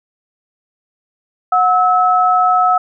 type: tone pair together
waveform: sine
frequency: 730.9 / 1297 Hz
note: F#5 / E6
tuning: -21 / -28 cents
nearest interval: minor seventh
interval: 993 cents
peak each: -12 dBFS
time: 1.52-2.78 s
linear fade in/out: 5 ms
effects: none